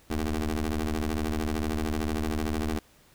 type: ring-modulated tone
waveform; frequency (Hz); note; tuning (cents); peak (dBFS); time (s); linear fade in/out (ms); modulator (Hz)
20% pulse; 77.8; D#2; 0; -19; 0.1-2.79; 5; 149
effects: pink hiss -59 dBFS RMS until 3.14 s